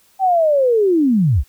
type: linear sweep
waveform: sine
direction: down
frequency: 783 to 50 Hz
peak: -11 dBFS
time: 0.19-1.44 s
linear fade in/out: 50 ms
effects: white hiss -55 dBFS RMS until 1.48 s